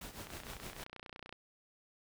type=noise with tremolo; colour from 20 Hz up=pink; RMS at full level=-45 dBFS; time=0.01-0.84 s; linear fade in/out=5 ms; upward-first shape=triangle; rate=6.5 Hz; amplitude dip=75%
type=click train; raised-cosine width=0.3 ms; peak=-31 dBFS; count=33; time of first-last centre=0.27-1.326 s; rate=30.3 Hz
effects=none